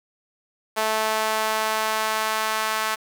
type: tone with high-pass filter sweep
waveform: sawtooth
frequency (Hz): 218.2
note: A3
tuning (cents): -14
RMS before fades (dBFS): -24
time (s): 0.76-2.96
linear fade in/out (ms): 20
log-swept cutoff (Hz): 720 to 1100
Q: 1.4
effects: 7-bit